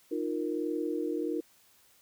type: chord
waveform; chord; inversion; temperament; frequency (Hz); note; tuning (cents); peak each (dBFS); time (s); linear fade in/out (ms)
sine; Eb suspended second; none; equal with one note detuned; 307.9 / 349.2 / 466.2; Eb4 / F4 / Bb4; -18 / 0 / 0; -33 / -34 / -35; 0.11-1.41; 10
effects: white hiss -63 dBFS RMS until 2.01 s